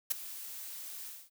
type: noise with ADSR envelope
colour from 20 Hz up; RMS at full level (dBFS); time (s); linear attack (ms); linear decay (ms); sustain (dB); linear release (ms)
blue; -27; 0.1-1.3; 14; 10; -17; 240
effects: none